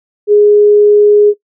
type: tone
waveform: sine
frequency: 415.3 Hz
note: G#4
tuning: in tune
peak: -3 dBFS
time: 0.27-1.34 s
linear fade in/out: 50 ms
effects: noise-tail reverb RT60 0.1 s tail -19 dB re dry